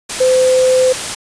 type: tone in noise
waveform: sine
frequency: 513 Hz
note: C5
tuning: 34 cents flat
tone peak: -8 dBFS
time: 0.2-0.93 s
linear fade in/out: 10 ms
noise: white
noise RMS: -21 dBFS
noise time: 0.09-1.15 s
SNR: +10 dB
effects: resampled to 22050 Hz